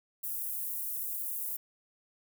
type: high-pass noise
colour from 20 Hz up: pink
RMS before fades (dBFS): -36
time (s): 0.23-1.57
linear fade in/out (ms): 10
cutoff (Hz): 12000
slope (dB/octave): 24
effects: none